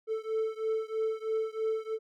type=beating tone pair; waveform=triangle; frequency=439.8 / 442.9 Hz; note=A4 / A4; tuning=-1 / +11 cents; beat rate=3.1 Hz; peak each=-30 / -31 dBFS; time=0.07-1.99 s; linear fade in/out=50 ms; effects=none